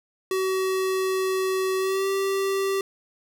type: tone with pitch glide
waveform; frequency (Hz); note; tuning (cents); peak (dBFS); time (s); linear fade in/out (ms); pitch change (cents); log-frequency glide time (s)
square; 378.2 to 389.7; F#4 to G4; +38 to -10; -23; 0.31-2.81; 2; +52; 1.78-2.08
effects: none